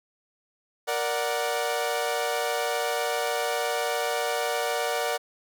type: chord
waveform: sawtooth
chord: Bb augmented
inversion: none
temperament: equal with one note detuned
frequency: 468.3 / 587.3 / 740 Hz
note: Bb4 / D5 / F#5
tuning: +8 / 0 / 0 cents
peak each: -26 dBFS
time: 0.87-5.18 s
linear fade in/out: 20 ms
effects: none